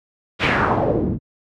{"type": "noise with low-pass filter sweep", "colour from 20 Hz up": "pink", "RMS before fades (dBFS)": -18, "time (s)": [0.39, 1.19], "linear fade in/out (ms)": 50, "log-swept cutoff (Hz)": [3100, 200], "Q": 2.6, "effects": ["high-pass 80 Hz 12 dB/octave"]}